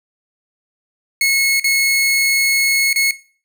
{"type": "tone with dropouts", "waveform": "sawtooth", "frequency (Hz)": 2182, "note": "C#7", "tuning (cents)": -28, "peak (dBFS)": -9, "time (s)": [1.21, 3.11], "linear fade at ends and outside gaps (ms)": 2, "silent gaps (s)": [[1.598, 1.642], [2.93, 2.959]], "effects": ["noise-tail reverb RT60 0.4 s tail -18 dB re dry"]}